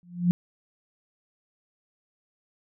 sine tone with exponential growth, 175.8 Hz, F3, 12 cents sharp, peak -14 dBFS, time 0.03-0.31 s, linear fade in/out 0 ms, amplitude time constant 59 ms, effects none

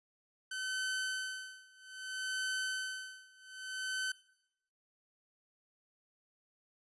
sawtooth tone with tremolo, 1525 Hz, G6, 48 cents flat, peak -30 dBFS, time 0.51-4.12 s, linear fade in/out 5 ms, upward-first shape sine, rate 0.62 Hz, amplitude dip 95%, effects noise-tail reverb RT60 0.8 s tail -20 dB re dry + resampled to 24000 Hz

